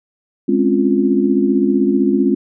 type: chord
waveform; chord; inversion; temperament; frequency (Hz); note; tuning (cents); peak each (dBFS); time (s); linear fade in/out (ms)
sine; Db major seventh; second; equal; 207.7 / 261.6 / 277.2 / 349.2; Ab3 / C4 / Db4 / F4; 0 / 0 / 0 / 0; -17; 0.48-2.35; 10
effects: none